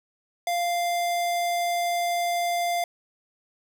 square tone, 696 Hz, F5, 6 cents flat, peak -24 dBFS, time 0.47-2.84 s, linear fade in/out 2 ms, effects none

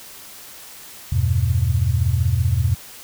sine chord, E minor, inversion none, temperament equal, 82.41 / 98 / 123.47 Hz, E2 / G2 / B2, 0 / 0 / 0 cents, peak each -20 dBFS, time 1.12-2.75 s, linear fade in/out 5 ms, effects white hiss -40 dBFS RMS until 3.03 s

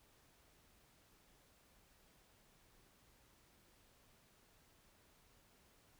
silence, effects pink hiss -70 dBFS RMS until 5.99 s

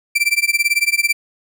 40% pulse tone with tremolo, 2347 Hz, D7, 2 cents flat, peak -10 dBFS, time 0.15-1.13 s, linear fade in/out 10 ms, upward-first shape sine, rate 18 Hz, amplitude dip 95%, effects none

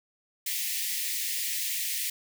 white high-pass noise, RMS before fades -31 dBFS, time 0.46-2.1 s, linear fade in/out 5 ms, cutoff 1800 Hz, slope 96 dB/octave, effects none

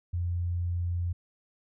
sine tone, 87.31 Hz, F2, in tune, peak -27 dBFS, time 0.13-1.13 s, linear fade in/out 10 ms, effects none

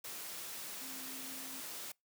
sine tone in noise, 263.6 Hz, C4, 13 cents sharp, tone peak -52 dBFS, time 0.81-1.61 s, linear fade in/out 5 ms, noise white, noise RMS -45 dBFS, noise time 0.04-1.92 s, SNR -10 dB, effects noise-tail reverb RT60 0.2 s tail -26 dB re dry + high-pass 150 Hz 12 dB/octave

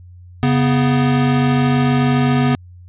square tone pair together, 138.59 / 246.7 Hz, C#3 / B3, 0 / -2 cents, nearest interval minor seventh, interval 998 cents, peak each -16 dBFS, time 0.43-2.55 s, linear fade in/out 0 ms, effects added 89 Hz sine -37 dBFS peak until 2.88 s + resampled to 8000 Hz

